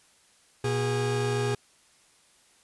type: tone pair together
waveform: 40% pulse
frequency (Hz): 120.7 / 410.1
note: B2 / G#4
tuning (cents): -39 / -22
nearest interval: octave + major sixth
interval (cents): 2117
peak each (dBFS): -27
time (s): 0.64-1.55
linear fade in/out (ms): 5
effects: white hiss -61 dBFS RMS until 2.63 s + resampled to 24000 Hz